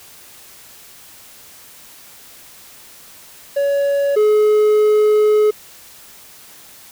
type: tone pair in turn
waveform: triangle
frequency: 563 / 424.7 Hz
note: C#5 / G#4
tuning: +27 / +39 cents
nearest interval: perfect fourth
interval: 488 cents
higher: first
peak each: -12 / -8 dBFS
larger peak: second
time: 3.56-4.16 / 4.16-5.51 s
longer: second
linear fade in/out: 10 ms
effects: white hiss -42 dBFS RMS until 6.91 s